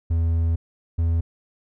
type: tone pair in turn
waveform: triangle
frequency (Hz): 82.7 / 83.11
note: E2 / E2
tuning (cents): +6 / +15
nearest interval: unison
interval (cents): 9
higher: second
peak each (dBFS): -16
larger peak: neither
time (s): 0.1-0.56 / 0.98-1.21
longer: first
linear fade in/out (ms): 10
effects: none